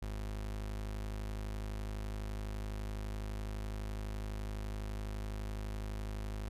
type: tone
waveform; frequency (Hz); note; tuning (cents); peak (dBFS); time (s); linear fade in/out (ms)
35% pulse; 51.91; G#1; 0; -36; 0.02-6.49; 5
effects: resampled to 32000 Hz